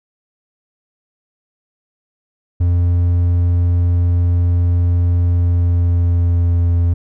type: tone with pitch glide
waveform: triangle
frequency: 87.31 to 85.96 Hz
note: F2 to F2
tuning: 0 to -27 cents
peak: -9 dBFS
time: 2.6-6.94 s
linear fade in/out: 10 ms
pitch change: -27 cents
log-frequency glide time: 5.26-6.79 s
effects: none